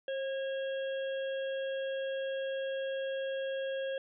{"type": "harmonic tone with a mistuned harmonic", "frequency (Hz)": 546, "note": "C#5", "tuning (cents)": -26, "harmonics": [1, 3, 5, 6], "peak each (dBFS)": [-33, -44, -52, -48], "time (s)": [0.08, 3.98], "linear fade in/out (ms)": 2, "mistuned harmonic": 1, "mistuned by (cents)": -31, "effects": []}